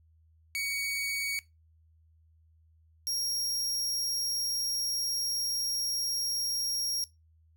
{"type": "tone pair in turn", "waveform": "sawtooth", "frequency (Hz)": [2246, 5593], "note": ["C#7", "F8"], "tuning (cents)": [22, 2], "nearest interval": "octave + major third", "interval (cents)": 1580, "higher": "second", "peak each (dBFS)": -27, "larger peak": "neither", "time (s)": [[0.55, 1.39], [3.07, 7.04]], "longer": "second", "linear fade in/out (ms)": 0, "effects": ["noise-tail reverb RT60 0.2 s tail -19 dB re dry", "added 80 Hz sine -60 dBFS peak until 7.56 s"]}